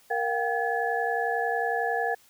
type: tone cluster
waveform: sine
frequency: 466.7 / 711 / 782 / 1707 Hz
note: A#4 / F5 / G5 / G#6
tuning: +2 / +31 / -4 / +47 cents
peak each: -30 dBFS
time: 0.1-2.15 s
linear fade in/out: 10 ms
effects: white hiss -59 dBFS RMS until 2.29 s